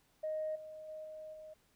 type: tone with level steps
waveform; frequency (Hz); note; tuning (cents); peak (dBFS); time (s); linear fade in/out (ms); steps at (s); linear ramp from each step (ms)
sine; 622.3; D#5; 0; -34 / -46 / -43 / -45 / -48; 0.23-1.54; 10; 0.55 / 0.88 / 1.04 / 1.33; 10
effects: tanh soft clip ceiling -30 dBFS + pink hiss -72 dBFS RMS until 1.75 s